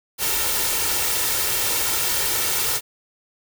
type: noise with comb filter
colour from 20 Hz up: white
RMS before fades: -22 dBFS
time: 0.18-2.81 s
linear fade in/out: 50 ms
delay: 2.2 ms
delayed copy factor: +0.55
effects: none